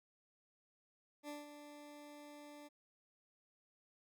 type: tone with ADSR envelope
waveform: 20% pulse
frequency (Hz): 293.7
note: D4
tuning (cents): 0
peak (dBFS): -39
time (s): 1.23-2.69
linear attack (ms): 56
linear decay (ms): 170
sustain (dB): -9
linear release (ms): 24
effects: none